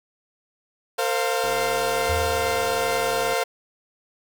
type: chord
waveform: sawtooth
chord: Bb suspended second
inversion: none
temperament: equal with one note detuned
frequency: 455.5 / 523.3 / 698.5 Hz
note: Bb4 / C5 / F5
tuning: -40 / 0 / 0 cents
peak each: -22 dBFS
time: 0.98-3.44 s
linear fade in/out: 10 ms
type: click train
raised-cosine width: 1 ms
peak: -23 dBFS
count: 196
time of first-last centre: 1.44-3.333 s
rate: 103 Hz
type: tone with exponential decay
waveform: sine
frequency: 81 Hz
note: E2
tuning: 30 cents flat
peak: -23 dBFS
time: 2.09-3.2 s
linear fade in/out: 5 ms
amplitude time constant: 240 ms
effects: none